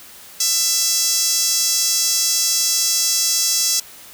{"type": "tone with high-pass filter", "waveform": "sawtooth", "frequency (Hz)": 667, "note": "E5", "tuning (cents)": 20, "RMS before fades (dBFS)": -18, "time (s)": [0.4, 3.8], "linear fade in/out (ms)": 5, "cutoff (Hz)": 5800, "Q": 2.8, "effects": ["white hiss -41 dBFS RMS until 4.13 s"]}